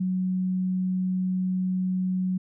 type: tone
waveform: sine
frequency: 185 Hz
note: F#3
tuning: in tune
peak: -23 dBFS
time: 0-2.38 s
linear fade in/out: 10 ms
effects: none